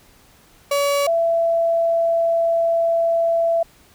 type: tone pair in turn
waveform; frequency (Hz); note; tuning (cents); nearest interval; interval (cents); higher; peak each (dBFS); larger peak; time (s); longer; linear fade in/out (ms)
35% pulse / sine; 567 / 668.7; C#5 / E5; +39 / +25; minor third; 286; second; -15; neither; 0.71-1.07 / 1.07-3.63; second; 5
effects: pink hiss -52 dBFS RMS until 3.94 s